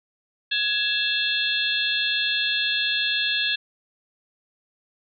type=tone cluster; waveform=sine; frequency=1673 / 2667 / 3363 / 3628 / 4189 Hz; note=G#6 / E7 / G#7 / A#7 / C8; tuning=+12 / +20 / +21 / -48 / +1 cents; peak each=-27 / -27 / -26 / -29 / -30 dBFS; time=0.51-3.56 s; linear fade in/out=10 ms; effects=none